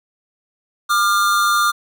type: tone pair together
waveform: square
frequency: 1198.5 / 1400 Hz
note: D6 / F6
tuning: +35 / +4 cents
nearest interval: minor third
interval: 269 cents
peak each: -16 / -19 dBFS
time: 0.89-1.72 s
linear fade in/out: 20 ms
effects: none